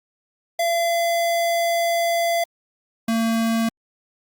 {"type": "tone pair in turn", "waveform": "square", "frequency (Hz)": [680, 226.9], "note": ["F5", "A#3"], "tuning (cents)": [-46, -47], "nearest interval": "octave + perfect fifth", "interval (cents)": 1901, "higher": "first", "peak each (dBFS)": -19, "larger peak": "neither", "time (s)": [[0.59, 2.44], [3.08, 3.69]], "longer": "first", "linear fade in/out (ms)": 5, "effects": ["Opus 48 kbps"]}